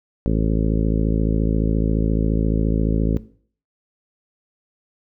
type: harmonic tone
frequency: 54.4 Hz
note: A1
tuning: 19 cents flat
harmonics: 1 / 2 / 3 / 4 / 5 / 6 / 7 / 8 / 9 / 10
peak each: -20 / -25 / -24 / -25 / -26 / -30 / -32 / -31 / -37 / -35 dBFS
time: 0.26-3.17 s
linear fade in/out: 0 ms
effects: noise-tail reverb RT60 0.5 s tail -18 dB re dry